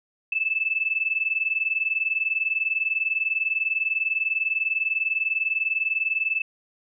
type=tone pair together; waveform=sine; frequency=2617 / 2637 Hz; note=E7 / E7; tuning=-13 / 0 cents; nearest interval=unison; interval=13 cents; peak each=-25 dBFS; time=0.32-6.42 s; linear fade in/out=5 ms; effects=none